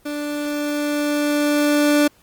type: tone with level ramp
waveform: 30% pulse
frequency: 293.7 Hz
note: D4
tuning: in tune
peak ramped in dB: -22 to -10 dBFS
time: 0.05-2.08 s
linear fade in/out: 10 ms
effects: pink hiss -55 dBFS RMS until 2.22 s + Opus 24 kbps